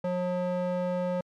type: tone with band-pass filter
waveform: square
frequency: 180 Hz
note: F#3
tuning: 47 cents flat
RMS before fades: -29 dBFS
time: 0.04-1.21 s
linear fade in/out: 5 ms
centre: 520 Hz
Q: 1.5
effects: MP3 96 kbps